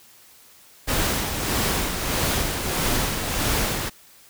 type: noise with tremolo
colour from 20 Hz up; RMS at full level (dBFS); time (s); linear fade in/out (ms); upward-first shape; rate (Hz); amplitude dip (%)
pink; -22; 0.87-3.9; 20; sine; 1.6; 45
effects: white hiss -51 dBFS RMS until 4.29 s